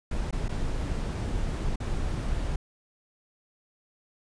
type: noise with dropouts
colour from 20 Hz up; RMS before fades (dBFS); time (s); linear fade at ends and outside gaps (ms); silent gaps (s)
brown; -29; 0.11-2.56; 5; 0.31-0.326 / 0.483-0.491 / 1.759-1.801
effects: resampled to 22050 Hz